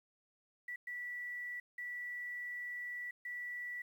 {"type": "tone bursts at uneven times", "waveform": "sine", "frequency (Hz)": 1956, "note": "B6", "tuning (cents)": -17, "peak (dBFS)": -40, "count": 4, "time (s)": [[0.68, 0.76], [0.87, 1.6], [1.78, 3.11], [3.25, 3.82]], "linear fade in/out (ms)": 5, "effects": ["11-bit"]}